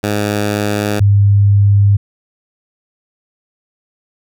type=tone pair in turn; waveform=10% pulse / sine; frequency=103.83 / 100.93 Hz; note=G#2 / G#2; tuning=0 / -49 cents; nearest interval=unison; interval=49 cents; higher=first; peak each=-6 dBFS; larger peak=neither; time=0.03-1 / 1-1.97 s; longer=neither; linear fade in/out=10 ms; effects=none